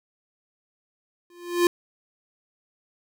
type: tone with exponential growth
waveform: square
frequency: 349.2 Hz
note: F4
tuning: in tune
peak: -14 dBFS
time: 1.3-1.67 s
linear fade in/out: 2 ms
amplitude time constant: 80 ms
effects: none